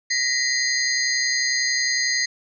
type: tone cluster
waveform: sine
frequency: 1879 / 2010 / 4186 / 4783 / 6390 Hz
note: A#6 / B6 / C8 / D8 / G8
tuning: +13 / +30 / 0 / +31 / +32 cents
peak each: -26 dBFS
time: 0.1-2.26 s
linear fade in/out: 10 ms
effects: none